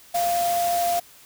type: tone in noise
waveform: sine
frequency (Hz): 696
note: F5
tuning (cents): -6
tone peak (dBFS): -20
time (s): 0.14-1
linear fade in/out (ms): 10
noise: white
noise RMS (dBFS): -31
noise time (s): 0.14-1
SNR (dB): +8
effects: white hiss -50 dBFS RMS until 1.25 s